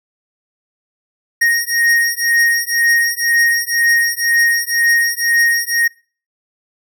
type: beating tone pair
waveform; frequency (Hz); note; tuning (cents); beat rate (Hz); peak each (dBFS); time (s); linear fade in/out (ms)
square; 1864.7 / 1866.7; A#6 / A#6; 0 / +2; 2; -16; 1.41-5.88; 10
effects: noise-tail reverb RT60 0.4 s tail -23 dB re dry